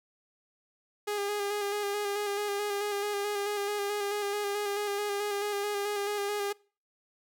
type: tone with vibrato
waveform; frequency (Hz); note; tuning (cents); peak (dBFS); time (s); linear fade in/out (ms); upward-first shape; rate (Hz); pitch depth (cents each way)
sawtooth; 408.9; G#4; -27; -26; 1.07-6.53; 10; square; 4.6; 25
effects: noise-tail reverb RT60 0.4 s tail -25 dB re dry